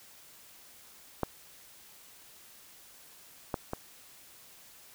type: clicks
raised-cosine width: 1 ms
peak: -14 / -16 / -19 dBFS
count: 3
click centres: 1.233 / 3.542 / 3.734 s
effects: white hiss -55 dBFS RMS until 4.94 s